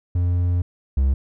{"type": "tone pair in turn", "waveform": "triangle", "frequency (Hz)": [88.3, 67.17], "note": ["F2", "C2"], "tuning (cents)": [20, 46], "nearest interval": "perfect fourth", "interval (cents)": 474, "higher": "first", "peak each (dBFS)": [-15, -13], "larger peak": "second", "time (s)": [[0.15, 0.62], [0.97, 1.14]], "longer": "first", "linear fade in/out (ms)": 5, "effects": []}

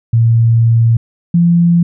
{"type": "tone pair in turn", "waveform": "sine", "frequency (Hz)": [115.2, 171.41], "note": ["A#2", "F3"], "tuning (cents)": [-20, -32], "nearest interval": "perfect fifth", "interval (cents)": 688, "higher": "second", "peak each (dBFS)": -6, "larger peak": "neither", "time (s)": [[0.13, 0.97], [1.34, 1.83]], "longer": "first", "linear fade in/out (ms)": 5, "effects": []}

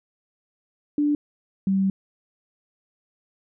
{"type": "tone pair in turn", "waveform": "sine", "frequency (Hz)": [293.7, 192.99], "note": ["D4", "G3"], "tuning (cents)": [0, -27], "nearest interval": "perfect fifth", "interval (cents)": 727, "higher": "first", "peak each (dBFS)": -18, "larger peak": "neither", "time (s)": [[0.98, 1.15], [1.67, 1.9]], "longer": "second", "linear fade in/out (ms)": 2, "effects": []}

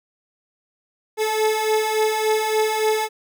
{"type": "beating tone pair", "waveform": "30% pulse", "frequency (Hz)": [431.3, 434.8], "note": ["A4", "A4"], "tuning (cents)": [-35, -21], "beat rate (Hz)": 3.5, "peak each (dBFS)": [-21, -17], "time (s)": [1.17, 3.09], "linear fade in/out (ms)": 50, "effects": []}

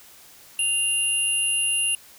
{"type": "tone pair together", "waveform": "sine", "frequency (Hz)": [2794, 10607], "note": ["F7", "E9"], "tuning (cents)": [0, 10], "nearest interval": "octave + major seventh", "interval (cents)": 2310, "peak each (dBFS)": -23, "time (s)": [0.59, 1.95], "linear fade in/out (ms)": 2, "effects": ["white hiss -49 dBFS RMS until 2.18 s"]}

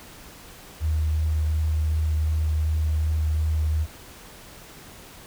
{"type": "tone with vibrato", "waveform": "sine", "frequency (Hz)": 77.78, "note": "D#2", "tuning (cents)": 0, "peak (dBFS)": -20, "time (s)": [0.8, 3.87], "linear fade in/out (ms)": 50, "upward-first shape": "sine", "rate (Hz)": 2.7, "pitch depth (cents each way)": 10, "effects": ["pink hiss -45 dBFS RMS until 5.26 s"]}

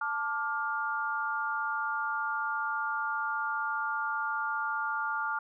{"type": "chord", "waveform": "sine", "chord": "D minor", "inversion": "second", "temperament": "just", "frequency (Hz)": [881, 1174.7, 1409.6], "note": ["A5", "D6", "F6"], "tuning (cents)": [2, 0, 16], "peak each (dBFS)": [-35, -35, -32], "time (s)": [0.01, 5.39], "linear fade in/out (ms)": 5, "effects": []}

